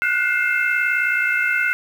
sine tone cluster, 1440 / 1499 / 2117 / 2643 Hz, F#6 / F#6 / C7 / E7, -47 / +22 / +20 / +4 cents, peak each -22 / -22 / -21 / -26 dBFS, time 0.02-1.73 s, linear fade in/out 0 ms, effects 7-bit

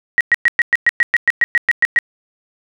sine tone bursts, 1897 Hz, A#6, 30 cents sharp, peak -8 dBFS, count 14, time 0.18-1.988 s, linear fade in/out 0 ms, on 27 ms, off 110 ms, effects none

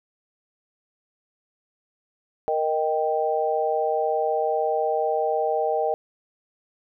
sine chord, Eb major, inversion second, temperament equal, 466.2 / 622.3 / 784 Hz, Bb4 / Eb5 / G5, 0 / 0 / 0 cents, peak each -25 dBFS, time 2.48-5.94 s, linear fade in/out 0 ms, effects none

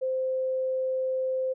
sine tone, 520 Hz, C5, 11 cents flat, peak -25 dBFS, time 0.01-1.54 s, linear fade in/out 20 ms, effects none

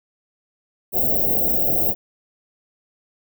white band-stop noise, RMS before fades -19 dBFS, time 0.92-1.95 s, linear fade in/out 50 ms, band 760 to 15000 Hz, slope 96 dB/octave, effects none

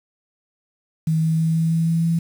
sine tone with pitch steps, 159.6 / 160.71 / 161.83 / 162.95 / 164.09 / 165.23 / 166.38 Hz, D#3 / E3 / E3 / E3 / E3 / E3 / E3, +44 / -44 / -32 / -20 / -8 / +4 / +16 cents, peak -16 dBFS, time 1.07-2.19 s, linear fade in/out 5 ms, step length 160 ms, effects 7-bit

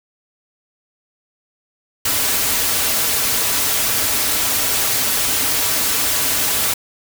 white noise with comb filter, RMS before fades -18 dBFS, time 2.05-6.74 s, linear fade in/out 5 ms, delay 5.6 ms, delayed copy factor -0.5, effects none

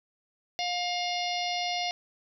harmonic tone with a mistuned harmonic, 709 Hz, F5, 26 cents sharp, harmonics 1 / 3 / 4 / 5 / 6 / 7 / 8, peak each -31 / -36 / -37 / -38 / -39 / -39 / -40 dBFS, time 0.59-1.91 s, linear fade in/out 0 ms, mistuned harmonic 8, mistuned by -25 cents, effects none

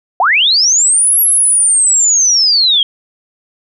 sine linear two-way sweep, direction up then down, 659.3 to 11440 to 3167 Hz, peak -7 dBFS, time 0.2-2.83 s, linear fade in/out 2 ms, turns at 1.2 s, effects none

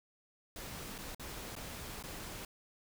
pink noise with dropouts, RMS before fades -45 dBFS, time 0.56-2.45 s, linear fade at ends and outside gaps 2 ms, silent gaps 0.981-0.986 / 1.148-1.196 / 1.554-1.563 / 2.027-2.037 s, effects none

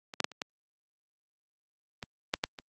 clicks, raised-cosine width 0.2 ms, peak -24 / -9 / -10 / -29 / -15 / -20 / -9 / -10 / -24 dBFS, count 9, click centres 0.138 / 0.203 / 0.244 / 0.317 / 0.418 / 2.028 / 2.339 / 2.439 / 2.588 s, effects high-pass 150 Hz 12 dB/octave + Opus 48 kbps

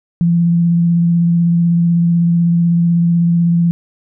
sine tone with vibrato, 170.4 Hz, F3, 42 cents flat, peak -9 dBFS, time 0.21-3.71 s, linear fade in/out 0 ms, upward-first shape sine, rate 16 Hz, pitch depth 15 cents each way, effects none

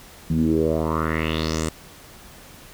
10% pulse tone with low-pass filter sweep, 79.5 Hz, D#2, 38 cents sharp, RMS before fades -22 dBFS, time 0.3-1.69 s, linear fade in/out 5 ms, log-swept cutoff 180 to 8800 Hz, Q 4.2, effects pink hiss -45 dBFS RMS until 2.73 s

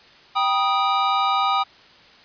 square chord, G augmented, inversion none, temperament equal with one note detuned, 784 / 965.2 / 1244.5 Hz, G5 / B5 / D#6, 0 / -40 / 0 cents, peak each -23 / -27 / -21 dBFS, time 0.35-1.64 s, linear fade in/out 20 ms, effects white hiss -49 dBFS RMS until 2.24 s + resampled to 11025 Hz

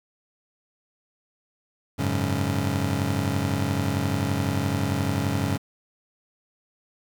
25% pulse chord, F# suspended second, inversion none, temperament just, 92.5 / 104.06 / 138.75 Hz, F#2 / G#2 / C#3, 0 / +4 / +2 cents, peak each -24 dBFS, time 1.98-5.58 s, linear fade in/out 20 ms, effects 8-bit

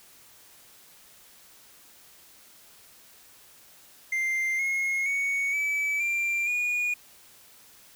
triangle tone with pitch steps, 2093 / 2159 / 2228 / 2298 / 2371 / 2446 Hz, C7 / C#7 / C#7 / D7 / D7 / D#7, 0 / -46 / +8 / -38 / +16 / -30 cents, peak -23 dBFS, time 4.12-6.94 s, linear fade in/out 5 ms, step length 470 ms, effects white hiss -54 dBFS RMS until 7.95 s

